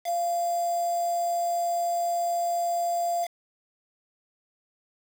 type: tone with quantisation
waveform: sine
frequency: 691 Hz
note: F5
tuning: 19 cents flat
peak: -24 dBFS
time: 0.04-3.28 s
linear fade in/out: 50 ms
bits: 6
effects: none

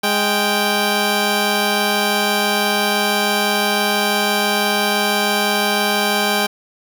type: tone pair together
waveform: 10% pulse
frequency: 207.5 / 784 Hz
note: G#3 / G5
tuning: -1 / 0 cents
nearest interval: octave + major seventh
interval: 2301 cents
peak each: -10 dBFS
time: 0.03-6.47 s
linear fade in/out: 10 ms
effects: none

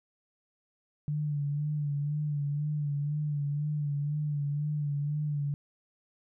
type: tone with vibrato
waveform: sine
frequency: 146.83 Hz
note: D3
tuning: in tune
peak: -28 dBFS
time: 1.08-5.54 s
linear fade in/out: 0 ms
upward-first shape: sine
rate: 2 Hz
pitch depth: 45 cents each way
effects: none

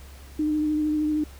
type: tone with vibrato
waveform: sine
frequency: 304 Hz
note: D#4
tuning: 40 cents flat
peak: -21 dBFS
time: 0.39-1.24 s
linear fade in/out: 5 ms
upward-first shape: triangle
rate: 13 Hz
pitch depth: 22 cents each way
effects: added 68 Hz sine -42 dBFS peak until 1.39 s + pink hiss -50 dBFS RMS until 1.39 s

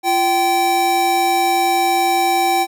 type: tone pair together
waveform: square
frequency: 345.1 / 774.7 Hz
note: F4 / G5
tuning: -21 / -21 cents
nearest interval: octave + major second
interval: 1400 cents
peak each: -22 / -15 dBFS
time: 0.03-2.67 s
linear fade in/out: 50 ms
effects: none

